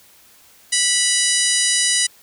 harmonic tone with a mistuned harmonic, 982 Hz, B5, 10 cents flat, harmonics 2 / 3 / 4 / 5 / 6 / 7 / 8 / 9 / 10, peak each -24 / -24 / -24 / -24 / -24 / -24 / -24 / -24 / -24 dBFS, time 0.72-2.07 s, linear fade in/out 10 ms, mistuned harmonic 8, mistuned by +80 cents, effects white hiss -50 dBFS RMS until 2.22 s

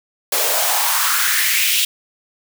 white noise with high-pass filter sweep, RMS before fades -17 dBFS, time 0.32-1.85 s, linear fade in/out 5 ms, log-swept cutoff 470 to 3100 Hz, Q 3.5, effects none

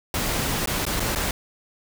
pink noise with dropouts, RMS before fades -25 dBFS, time 0.14-1.31 s, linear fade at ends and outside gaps 2 ms, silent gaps 0.659-0.673 / 0.853-0.865 / 0.997-1.002 / 1.15-1.158 s, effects none

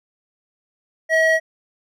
triangle tone pair together, 643 / 1913.5 Hz, E5 / A#6, -43 / +45 cents, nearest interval octave + perfect fifth, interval 1888 cents, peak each -13 dBFS, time 1.09-1.4 s, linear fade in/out 50 ms, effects tanh soft clip ceiling -8 dBFS

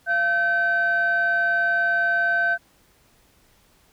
sine tone pair together, 687.9 / 1538 Hz, F5 / G6, -26 / -33 cents, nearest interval octave + major second, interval 1393 cents, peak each -24 / -18 dBFS, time 0.06-2.58 s, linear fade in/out 50 ms, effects tanh soft clip ceiling -13 dBFS + pink hiss -59 dBFS RMS until 3.92 s

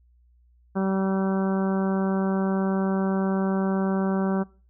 harmonic tone, 192.2 Hz, G3, 34 cents flat, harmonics 1 / 2 / 3 / 4 / 5 / 6 / 7 / 8, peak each -23 / -29 / -33 / -35 / -37 / -39 / -40 / -41 dBFS, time 0.75-4.44 s, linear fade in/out 20 ms, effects noise-tail reverb RT60 0.4 s tail -23 dB re dry + added 60 Hz sine -56 dBFS peak until 4.69 s

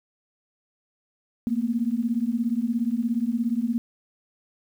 sine beating tone pair, 225.5 / 242.5 Hz, A3 / B3, +43 / -31 cents, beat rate 17 Hz, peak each -25 dBFS, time 1.47-3.78 s, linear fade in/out 0 ms, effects 9-bit

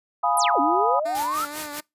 sine chord, F half-diminished seventh, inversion none, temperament equal, 698.5 / 830.6 / 987.8 / 1244.5 Hz, F5 / Ab5 / Cb6 / Eb6, 0 / 0 / 0 / 0 cents, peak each -24 dBFS, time 0.23-1 s, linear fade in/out 10 ms
sine exponential two-way sweep, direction down then up, 11840 to 272.2 to 1396 Hz, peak -23 dBFS, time 0.37-1.45 s, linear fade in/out 2 ms, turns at 0.6 s
10% pulse tone with vibrato, 299.1 Hz, D4, 32 cents sharp, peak -25 dBFS, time 1.05-1.81 s, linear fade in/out 10 ms, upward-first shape triangle, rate 4.1 Hz, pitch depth 62 cents each way
white noise with tremolo, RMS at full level -32 dBFS, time 1.15-1.8 s, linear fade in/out 0 ms, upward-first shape sine, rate 5 Hz, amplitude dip 85%
effects noise-tail reverb RT60 0.2 s tail -26 dB re dry + resampled to 32000 Hz

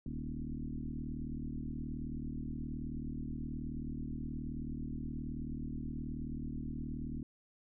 sine tone with frequency modulation, 140.1 Hz, C#3, 19 cents sharp, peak -37 dBFS, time 0.06-7.23 s, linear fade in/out 2 ms, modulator 38.8 Hz, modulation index 3.8, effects none

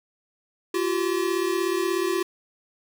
square tone pair together, 344.4 / 381 Hz, F4 / G4, -24 / -49 cents, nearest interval major second, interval 175 cents, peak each -26 dBFS, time 0.74-2.23 s, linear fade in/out 5 ms, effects none

